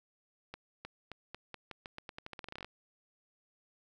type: accelerating click train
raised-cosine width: 0.3 ms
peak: -27 dBFS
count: 21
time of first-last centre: 0.54-2.646 s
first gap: 310 ms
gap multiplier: 0.86
effects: 11-bit